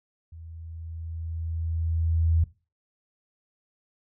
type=tone with level ramp; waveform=sine; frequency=82 Hz; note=E2; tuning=9 cents flat; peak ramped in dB=-41 to -18 dBFS; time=0.32-2.44 s; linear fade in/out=5 ms; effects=noise-tail reverb RT60 0.3 s tail -18 dB re dry